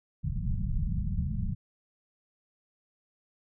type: low-pass noise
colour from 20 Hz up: pink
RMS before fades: -30 dBFS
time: 0.23-1.55 s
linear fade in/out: 20 ms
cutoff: 210 Hz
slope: 96 dB/octave
effects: none